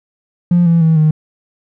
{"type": "tone with pitch steps", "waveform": "triangle", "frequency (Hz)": [174.61, 167.79, 161.23, 154.93], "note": ["F3", "E3", "E3", "D#3"], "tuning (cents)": [0, 31, -38, -7], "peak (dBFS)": -4, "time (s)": [0.51, 1.11], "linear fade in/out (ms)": 5, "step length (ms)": 150, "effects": ["tanh soft clip ceiling -4 dBFS"]}